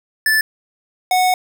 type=tone pair in turn; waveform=square; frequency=1751 / 736.2 Hz; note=A6 / F#5; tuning=-9 / -9 cents; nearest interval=octave + minor third; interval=1500 cents; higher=first; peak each=-13 dBFS; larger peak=neither; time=0.26-0.41 / 1.11-1.34 s; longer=second; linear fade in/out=2 ms; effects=none